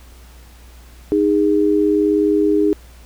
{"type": "tone pair together", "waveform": "sine", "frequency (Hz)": [310, 409], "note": ["D#4", "G#4"], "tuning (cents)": [-6, -26], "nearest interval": "perfect fourth", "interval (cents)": 480, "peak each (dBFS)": -15, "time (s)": [1.12, 2.73], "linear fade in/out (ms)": 0, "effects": ["added 60 Hz sine -40 dBFS peak until 3.05 s", "pink hiss -48 dBFS RMS until 3.05 s"]}